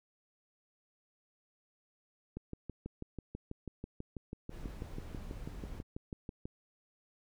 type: click train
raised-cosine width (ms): 3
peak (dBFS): -28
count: 26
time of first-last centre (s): 2.37-6.455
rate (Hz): 6.12
type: noise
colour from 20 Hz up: brown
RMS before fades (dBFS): -45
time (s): 4.49-5.83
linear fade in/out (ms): 50
effects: none